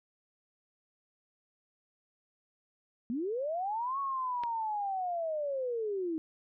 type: linear two-way sweep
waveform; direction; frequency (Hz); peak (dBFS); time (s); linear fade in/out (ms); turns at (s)
sine; up then down; 220 to 1117 to 310; -31; 3.1-6.18; 0; 3.99
type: click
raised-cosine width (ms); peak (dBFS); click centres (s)
0.3; -25; 4.436
effects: none